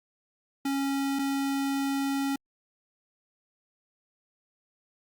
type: tone pair in turn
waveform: square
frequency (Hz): 275.4 / 275.4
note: C#4 / C#4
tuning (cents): -11 / -11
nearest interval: unison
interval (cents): 0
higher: neither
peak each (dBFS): -27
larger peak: neither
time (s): 0.65-1.19 / 1.19-2.36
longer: second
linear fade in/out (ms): 5
effects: Opus 48 kbps